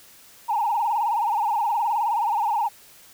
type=tone with vibrato; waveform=sine; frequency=877 Hz; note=A5; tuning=6 cents flat; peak=-19 dBFS; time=0.48-2.69 s; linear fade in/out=20 ms; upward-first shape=sine; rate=19 Hz; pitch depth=140 cents each way; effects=tanh soft clip ceiling -15 dBFS + white hiss -50 dBFS RMS until 3.13 s